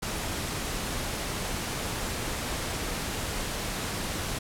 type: noise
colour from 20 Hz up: pink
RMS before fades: -32 dBFS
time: 0.02-4.39 s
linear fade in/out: 10 ms
effects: low-pass 12000 Hz 12 dB/octave